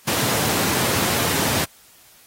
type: high-pass noise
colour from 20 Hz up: pink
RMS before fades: -22 dBFS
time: 0.07-1.65 s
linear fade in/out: 10 ms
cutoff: 100 Hz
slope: 24 dB/octave
effects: white hiss -51 dBFS RMS until 2.26 s + AAC 48 kbps